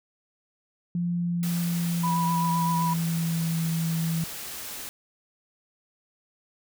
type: tone with pitch glide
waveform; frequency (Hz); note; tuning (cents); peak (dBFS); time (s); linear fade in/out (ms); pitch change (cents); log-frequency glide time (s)
sine; 173.9 to 164.14; F3 to E3; -7 to -7; -24; 0.95-4.24; 2; -100; 1.13-3.58
type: noise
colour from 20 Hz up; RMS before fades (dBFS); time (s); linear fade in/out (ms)
white; -37; 1.43-4.89; 0
type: tone with vibrato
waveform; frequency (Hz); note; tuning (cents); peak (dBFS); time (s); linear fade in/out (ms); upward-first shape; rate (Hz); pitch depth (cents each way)
sine; 983; B5; -8; -25; 2.03-2.94; 10; triangle; 7.8; 25
effects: none